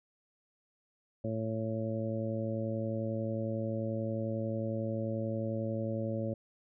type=harmonic tone; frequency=111.2 Hz; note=A2; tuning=19 cents sharp; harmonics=1 / 2 / 3 / 4 / 5 / 6; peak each=-36 / -37 / -41 / -45 / -37 / -50 dBFS; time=1.24-6.34 s; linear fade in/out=5 ms; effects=none